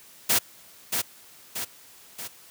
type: noise with echo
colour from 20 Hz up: white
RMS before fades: -21 dBFS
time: 0.29-0.39 s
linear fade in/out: 10 ms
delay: 630 ms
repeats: 3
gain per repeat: -5 dB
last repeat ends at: 2.28 s
effects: white hiss -51 dBFS RMS until 2.5 s + high-pass 80 Hz 12 dB/octave